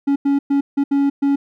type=tone bursts at uneven times; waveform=triangle; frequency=280 Hz; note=C#4; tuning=18 cents sharp; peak=-11 dBFS; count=6; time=0.07-0.16 / 0.25-0.39 / 0.5-0.61 / 0.77-0.84 / 0.91-1.1 / 1.22-1.36 s; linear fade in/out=10 ms; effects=none